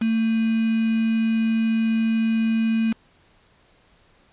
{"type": "tone with quantisation", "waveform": "sine", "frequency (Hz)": 224.5, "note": "A3", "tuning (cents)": 35, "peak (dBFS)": -18, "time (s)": [0.01, 2.93], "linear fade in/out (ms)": 10, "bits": 5, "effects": ["pink hiss -58 dBFS RMS until 4.32 s", "resampled to 8000 Hz"]}